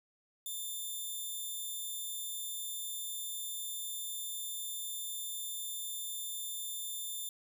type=tone; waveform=5% pulse; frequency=3564 Hz; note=A7; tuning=22 cents sharp; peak=-30 dBFS; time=0.46-7.29 s; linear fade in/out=2 ms; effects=none